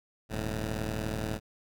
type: tone pair together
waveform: 10% pulse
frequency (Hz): 40.05 / 108.4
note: E1 / A2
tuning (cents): -49 / -25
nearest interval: octave + perfect fourth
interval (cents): 1724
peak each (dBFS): -26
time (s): 0.29-1.4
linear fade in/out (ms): 50
effects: none